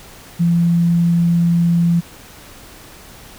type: tone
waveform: sine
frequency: 170.5 Hz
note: F3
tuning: 41 cents flat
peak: -11 dBFS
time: 0.39-2.01 s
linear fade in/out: 20 ms
effects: pink hiss -40 dBFS RMS until 3.38 s